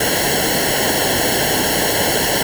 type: noise with comb filter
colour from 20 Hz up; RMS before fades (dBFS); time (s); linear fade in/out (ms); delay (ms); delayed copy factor
pink; -17; 0-2.43; 5; 0.82; -0.95
effects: none